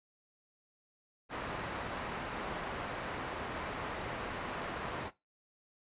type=low-pass noise; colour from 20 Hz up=white; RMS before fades=-40 dBFS; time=1.29-5.11 s; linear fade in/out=50 ms; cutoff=1400 Hz; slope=12 dB/octave; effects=noise-tail reverb RT60 0.2 s tail -17 dB re dry + resampled to 8000 Hz